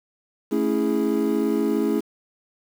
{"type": "chord", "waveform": "triangle", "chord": "A major seventh", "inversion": "none", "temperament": "equal", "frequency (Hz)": [220, 277.2, 329.6, 415.3], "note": ["A3", "C#4", "E4", "G#4"], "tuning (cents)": [0, 0, 0, 0], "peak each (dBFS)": -23, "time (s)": [0.51, 2.01], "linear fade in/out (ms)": 20, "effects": ["7-bit"]}